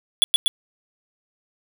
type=tone with echo; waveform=square; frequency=3399 Hz; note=G#7; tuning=39 cents sharp; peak=-12 dBFS; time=0.22-0.24 s; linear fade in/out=0 ms; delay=120 ms; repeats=2; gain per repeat=-2 dB; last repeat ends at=0.48 s; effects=8-bit